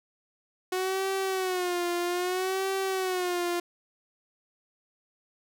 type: tone with vibrato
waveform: sawtooth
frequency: 366.9 Hz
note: F#4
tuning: 15 cents flat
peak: -23 dBFS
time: 0.72-3.6 s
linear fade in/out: 5 ms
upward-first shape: sine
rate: 0.62 Hz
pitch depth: 88 cents each way
effects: none